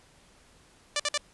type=tone bursts; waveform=5% pulse; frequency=587.3 Hz; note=D5; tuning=in tune; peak=-14 dBFS; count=3; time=0.96-1.177 s; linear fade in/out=2 ms; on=37 ms; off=53 ms; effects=pink hiss -59 dBFS RMS until 1.33 s + resampled to 24000 Hz